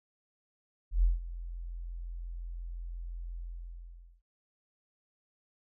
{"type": "tone with ADSR envelope", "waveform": "sine", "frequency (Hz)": 42.85, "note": "F1", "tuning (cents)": -32, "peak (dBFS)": -20, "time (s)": [0.91, 4.22], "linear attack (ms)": 120, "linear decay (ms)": 160, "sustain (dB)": -17, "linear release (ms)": 830, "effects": []}